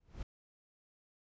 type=noise with exponential growth; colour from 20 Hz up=brown; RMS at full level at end=-38 dBFS; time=0-0.23 s; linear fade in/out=5 ms; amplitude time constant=49 ms; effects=resampled to 16000 Hz